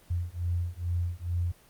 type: beating tone pair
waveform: sine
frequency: 86 / 88.3 Hz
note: F2 / F2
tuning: -26 / +20 cents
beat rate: 2.3 Hz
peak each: -31 dBFS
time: 0.1-1.52 s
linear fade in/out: 10 ms
effects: pink hiss -58 dBFS RMS until 1.69 s + Opus 24 kbps